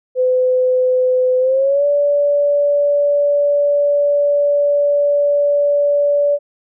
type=tone with pitch glide; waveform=sine; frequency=508 to 576.8 Hz; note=B4 to D5; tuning=+49 to -31 cents; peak=-11 dBFS; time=0.15-6.39 s; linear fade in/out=50 ms; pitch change=+220 cents; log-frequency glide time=1.39-1.85 s; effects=none